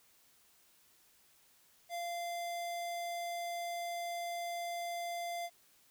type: tone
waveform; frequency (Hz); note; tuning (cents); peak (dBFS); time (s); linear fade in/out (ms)
square; 691; F5; -19; -38; 1.89-5.5; 50
effects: white hiss -67 dBFS RMS until 5.9 s